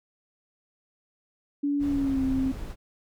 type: tone with pitch glide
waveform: sine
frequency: 286.2 to 264 Hz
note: D4 to C4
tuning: -45 to +16 cents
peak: -23 dBFS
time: 1.63-2.52 s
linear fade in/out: 10 ms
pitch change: -139 cents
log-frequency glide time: 1.86-2.23 s
type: noise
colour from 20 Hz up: brown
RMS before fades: -35 dBFS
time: 1.79-2.76 s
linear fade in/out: 50 ms
effects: none